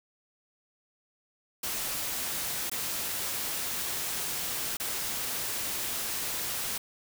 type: noise with dropouts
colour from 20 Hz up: white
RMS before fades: -33 dBFS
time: 1.63-6.78 s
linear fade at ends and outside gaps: 5 ms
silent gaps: 2.698-2.715 / 4.77-4.799 s
effects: none